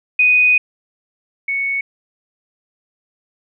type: tone pair in turn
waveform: sine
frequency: 2489 / 2217 Hz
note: D#7 / C#7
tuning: 0 / 0 cents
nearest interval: major second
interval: 200 cents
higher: first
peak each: -9 / -17 dBFS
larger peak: first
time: 0.19-0.58 / 1.48-1.81 s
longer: first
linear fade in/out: 5 ms
effects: none